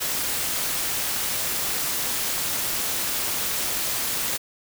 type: noise with amplitude modulation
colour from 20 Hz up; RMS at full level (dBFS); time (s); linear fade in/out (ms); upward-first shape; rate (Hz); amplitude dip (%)
white; -24; 0-4.38; 20; sine; 243; 45
effects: none